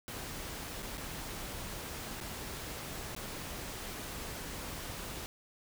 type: noise with dropouts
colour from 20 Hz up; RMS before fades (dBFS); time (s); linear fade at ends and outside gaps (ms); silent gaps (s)
pink; -42; 0.08-5.26; 0; 0.823-0.828 / 0.973-0.979 / 2.203-2.211 / 3.15-3.164
effects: none